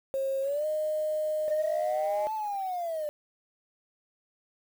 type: tone with pitch glide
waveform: sine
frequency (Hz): 539 to 615.6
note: C#5 to D#5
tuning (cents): -49 to -19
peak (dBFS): -26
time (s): 0.14-2.27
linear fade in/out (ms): 0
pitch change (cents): +230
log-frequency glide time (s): 0.42-0.66
type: linear two-way sweep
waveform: sine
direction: up then down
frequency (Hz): 587 to 880 to 587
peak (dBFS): -29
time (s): 1.48-3.09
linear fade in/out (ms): 0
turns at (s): 2.34
effects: tanh soft clip ceiling -21 dBFS + 8-bit